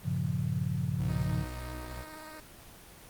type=chord; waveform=sine; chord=G half-diminished seventh; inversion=none; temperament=equal; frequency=98 / 116.54 / 138.59 / 174.61 Hz; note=G2 / Bb2 / Db3 / F3; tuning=0 / 0 / 0 / 0 cents; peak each=-35 / -36 / -32 / -34 dBFS; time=0.03-1.46 s; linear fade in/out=50 ms
type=tone; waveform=30% pulse; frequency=61.7 Hz; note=B1; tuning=1 cent flat; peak=-34 dBFS; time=0.97-2.06 s; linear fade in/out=50 ms
type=tone with vibrato; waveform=10% pulse; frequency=311.1 Hz; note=D#4; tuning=in tune; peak=-35 dBFS; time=1.09-2.4 s; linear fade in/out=2 ms; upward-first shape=square; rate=16 Hz; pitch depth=14 cents each way
effects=pink hiss -51 dBFS RMS until 3.09 s + Opus 24 kbps